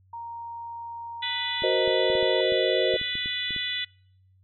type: tone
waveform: sine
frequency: 932.3 Hz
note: A#5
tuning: in tune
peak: -34 dBFS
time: 0.13-2.41 s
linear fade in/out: 5 ms
type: harmonic tone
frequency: 493.9 Hz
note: B4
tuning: in tune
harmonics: 3 / 4 / 5 / 6 / 7 / 8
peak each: -42 / -33 / -40 / -35 / -30 / -38 dBFS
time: 1.22-3.85 s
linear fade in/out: 10 ms
type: clicks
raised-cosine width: 3 ms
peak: -27 dBFS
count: 12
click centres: 1.622 / 1.877 / 2.101 / 2.153 / 2.228 / 2.522 / 2.94 / 3.014 / 3.154 / 3.259 / 3.507 / 3.563 s
type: chord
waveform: sine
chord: C half-diminished seventh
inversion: second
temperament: equal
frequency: 370 / 466.2 / 523.3 / 622.3 Hz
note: Gb4 / Bb4 / C5 / Eb5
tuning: 0 / 0 / 0 / 0 cents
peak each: -26 / -28 / -26 / -27 dBFS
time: 1.63-2.97 s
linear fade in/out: 10 ms
effects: noise-tail reverb RT60 0.7 s tail -26 dB re dry + added 94 Hz sine -57 dBFS peak until 4.43 s